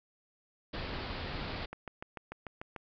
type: low-pass noise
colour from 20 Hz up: pink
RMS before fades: -39 dBFS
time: 0.73-1.66 s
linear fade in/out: 10 ms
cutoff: 4900 Hz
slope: 96 dB/octave
type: click train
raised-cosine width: 0.5 ms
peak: -26 dBFS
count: 8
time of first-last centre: 1.73-2.762 s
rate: 6.78 Hz
effects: none